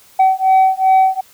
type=beating tone pair; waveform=sine; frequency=759 / 761.6 Hz; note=F#5 / F#5; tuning=+44 / +50 cents; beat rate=2.6 Hz; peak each=-10 dBFS; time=0.19-1.21 s; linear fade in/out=10 ms; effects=tanh soft clip ceiling -6 dBFS + white hiss -47 dBFS RMS until 1.33 s